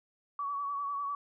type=tone with vibrato; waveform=sine; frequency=1133 Hz; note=C#6; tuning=37 cents sharp; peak=-32 dBFS; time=0.39-1.15 s; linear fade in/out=2 ms; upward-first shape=triangle; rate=10 Hz; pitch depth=44 cents each way; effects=none